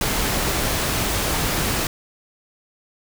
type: noise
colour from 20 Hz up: pink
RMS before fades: -22 dBFS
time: 0.01-1.87 s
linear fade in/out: 2 ms
effects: none